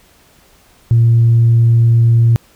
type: tone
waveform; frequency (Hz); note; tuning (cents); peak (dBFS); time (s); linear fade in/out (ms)
sine; 116.1; A#2; -7; -5; 0.91-2.36; 0
effects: tanh soft clip ceiling -3 dBFS + pink hiss -49 dBFS RMS until 2.55 s